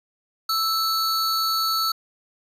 square tone pair together, 1318.5 / 4435 Hz, E6 / C#8, 0 / 0 cents, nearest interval octave + major sixth, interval 2100 cents, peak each -24 dBFS, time 0.49-1.92 s, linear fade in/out 5 ms, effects resampled to 32000 Hz

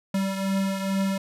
square beating tone pair, 193.6 / 195.9 Hz, G3 / G3, -21 / -1 cents, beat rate 2.3 Hz, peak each -25 / -32 dBFS, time 0.14-1.18 s, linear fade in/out 5 ms, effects resampled to 32000 Hz

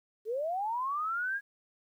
sine linear sweep, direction up, 412.1 to 1661.2 Hz, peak -30 dBFS, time 0.25-1.41 s, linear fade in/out 50 ms, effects 11-bit

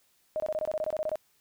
sine tone bursts, 621 Hz, D#5, 3 cents flat, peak -27 dBFS, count 13, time 0.36-1.156 s, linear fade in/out 0 ms, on 40 ms, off 23 ms, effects white hiss -68 dBFS RMS until 1.4 s

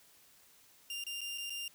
sawtooth tone with dropouts, 2796 Hz, F7, 1 cent sharp, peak -35 dBFS, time 0.9-1.68 s, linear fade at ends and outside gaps 2 ms, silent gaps 1.039-1.066 / 1.208-1.214 / 1.377-1.381 / 1.497-1.503 s, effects white hiss -63 dBFS RMS until 1.74 s

